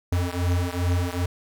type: beating tone pair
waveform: square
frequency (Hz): 87.4 / 89.9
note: F2 / F#2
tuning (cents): +2 / -49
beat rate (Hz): 2.5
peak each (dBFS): -25 / -26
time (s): 0.12-1.26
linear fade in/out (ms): 5
effects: none